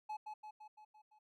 triangle tone with echo, 854 Hz, G#5, 48 cents sharp, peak -38 dBFS, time 0.09-0.17 s, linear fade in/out 10 ms, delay 170 ms, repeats 6, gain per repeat -4 dB, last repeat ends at 1.19 s, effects none

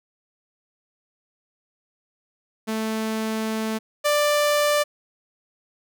sawtooth tone pair in turn, 220 / 589.7 Hz, A3 / D5, 0 / +7 cents, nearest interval octave + perfect fourth, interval 1707 cents, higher second, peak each -20 / -14 dBFS, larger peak second, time 2.67-3.79 / 4.04-4.84 s, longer first, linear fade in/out 20 ms, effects none

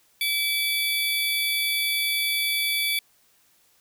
sawtooth tone pair together, 2300 / 3450 Hz, D7 / A7, -37 / -35 cents, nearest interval perfect fifth, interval 702 cents, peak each -21 / -23 dBFS, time 0.21-2.99 s, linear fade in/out 2 ms, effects white hiss -62 dBFS RMS until 3.8 s

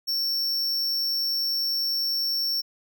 square tone, 5450 Hz, F8, 43 cents flat, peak -24 dBFS, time 0.07-2.62 s, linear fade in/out 20 ms, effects none

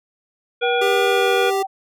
harmonic tone, 481 Hz, B4, 46 cents flat, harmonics 1 / 3 / 5 / 7, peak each -19 / -24 / -26 / -27 dBFS, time 0.61-1.51 s, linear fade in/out 20 ms
sine tone, 769 Hz, G5, 33 cents flat, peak -22 dBFS, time 0.62-1.67 s, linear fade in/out 20 ms
square tone with pitch glide, 397.5 to 392.7 Hz, G4 to G4, +24 to +3 cents, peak -20 dBFS, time 0.81-1.63 s, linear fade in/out 10 ms, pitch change -21 cents, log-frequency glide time 1.05-1.3 s
effects none

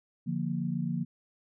sine chord, Bb major, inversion first, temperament equal, 146.83 / 174.61 / 233.1 Hz, D3 / F3 / Bb3, 0 / 0 / 0 cents, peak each -34 / -32 / -34 dBFS, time 0.26-1.05 s, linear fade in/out 20 ms, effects none

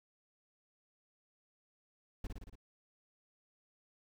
brown noise with echo, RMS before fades -38 dBFS, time 2.24-2.27 s, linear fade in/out 5 ms, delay 57 ms, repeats 5, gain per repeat -3 dB, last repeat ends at 2.555 s, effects none

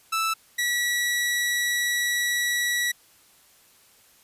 sawtooth tone pair in turn, 1318.5 / 1937.7 Hz, E6 / B6, 0 / -33 cents, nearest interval perfect fifth, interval 667 cents, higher second, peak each -19 dBFS, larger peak neither, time 0.12-0.34 / 0.58-2.92 s, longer second, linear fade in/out 10 ms, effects white hiss -57 dBFS RMS until 4.23 s + resampled to 32000 Hz

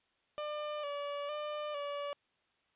30% pulse tone with vibrato, 586 Hz, D5, 4 cents flat, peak -34 dBFS, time 0.38-2.13 s, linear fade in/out 0 ms, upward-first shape square, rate 1.1 Hz, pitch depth 36 cents each way, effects white hiss -75 dBFS RMS until 2.75 s + resampled to 8000 Hz

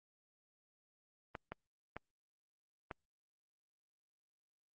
clicks, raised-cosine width 0.5 ms, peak -27 dBFS, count 4, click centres 1.352 / 1.52 / 1.966 / 2.912 s, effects Opus 32 kbps

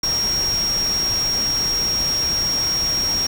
sine tone in noise, 5588 Hz, F8, in tune, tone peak -18 dBFS, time 0.03-3.27 s, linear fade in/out 5 ms, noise pink, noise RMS -29 dBFS, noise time 0.03-3.27 s, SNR +8 dB, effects none

